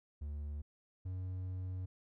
triangle tone pair in turn, 73.42 / 92.5 Hz, D2 / F#2, 0 / 0 cents, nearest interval major third, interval 400 cents, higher second, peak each -37 / -36 dBFS, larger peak second, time 0.21-0.62 / 1.05-1.86 s, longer second, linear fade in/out 10 ms, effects none

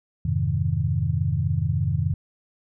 sine chord, F minor seventh, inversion none, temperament equal, 87.31 / 103.83 / 130.81 / 155.56 Hz, F2 / Ab2 / C3 / Eb3, 0 / 0 / 0 / 0 cents, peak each -26 dBFS, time 0.25-2.14 s, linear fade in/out 5 ms, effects none

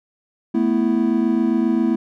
triangle chord, A suspended second, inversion none, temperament just, 220 / 247.5 / 330 Hz, A3 / B3 / E4, 0 / +4 / +2 cents, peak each -18 dBFS, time 0.54-1.96 s, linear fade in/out 10 ms, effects none

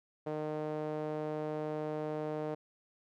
sawtooth tone with band-pass filter, 153 Hz, D#3, 29 cents flat, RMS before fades -37 dBFS, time 0.26-2.55 s, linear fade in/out 10 ms, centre 530 Hz, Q 1.9, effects none

